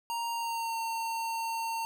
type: tone with pitch glide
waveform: square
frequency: 932.3 to 910.5 Hz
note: A#5 to A#5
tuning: 0 to -41 cents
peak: -32 dBFS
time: 0.1-1.85 s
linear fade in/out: 0 ms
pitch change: -41 cents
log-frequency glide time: 0.32-0.77 s
effects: none